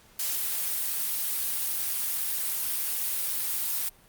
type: noise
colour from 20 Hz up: blue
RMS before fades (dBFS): -29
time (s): 0.19-3.89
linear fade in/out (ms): 5
effects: pink hiss -57 dBFS RMS until 4.08 s + Opus 48 kbps